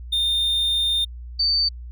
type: tone pair in turn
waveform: triangle / sine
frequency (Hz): 3633 / 4577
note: A#7 / D8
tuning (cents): -45 / -45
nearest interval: major third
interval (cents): 400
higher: second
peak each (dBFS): -17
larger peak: neither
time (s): 0.12-1.05 / 1.39-1.69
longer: first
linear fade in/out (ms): 10
effects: added 60 Hz sine -33 dBFS peak until 1.91 s